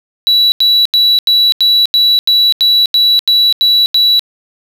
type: tone bursts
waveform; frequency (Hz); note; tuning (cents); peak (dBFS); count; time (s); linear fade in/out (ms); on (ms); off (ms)
triangle; 3930; B7; -9; -4; 12; 0.27-4.194; 0; 250; 84
effects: tanh soft clip ceiling 0 dBFS + 7-bit